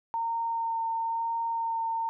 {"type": "tone with vibrato", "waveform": "sine", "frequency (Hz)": 915, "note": "A#5", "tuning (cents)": -32, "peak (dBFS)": -27, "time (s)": [0.14, 2.09], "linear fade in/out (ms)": 0, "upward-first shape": "sine", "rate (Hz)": 1, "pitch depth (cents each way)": 11, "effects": []}